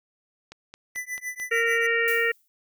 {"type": "click train", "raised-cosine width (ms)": 0.2, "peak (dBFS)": -24, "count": 5, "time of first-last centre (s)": [0.52, 1.399], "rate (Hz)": 4.55}
{"type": "tone with tremolo", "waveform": "square", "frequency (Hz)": 1994, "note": "B6", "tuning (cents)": 16, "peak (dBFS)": -28, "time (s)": [0.95, 1.87], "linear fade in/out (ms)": 10, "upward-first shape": "triangle", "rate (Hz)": 6.8, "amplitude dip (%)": 100}
{"type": "harmonic tone", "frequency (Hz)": 463.1, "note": "A#4", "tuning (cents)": -11, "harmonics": [1, 3, 4, 5, 6], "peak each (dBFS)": [-26, -31, -23, -29, -34], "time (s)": [1.51, 2.32], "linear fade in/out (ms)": 10}
{"type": "noise with exponential decay", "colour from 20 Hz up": "violet", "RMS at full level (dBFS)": -31, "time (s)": [2.08, 2.48], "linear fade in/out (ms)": 0, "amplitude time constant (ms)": 86}
{"effects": []}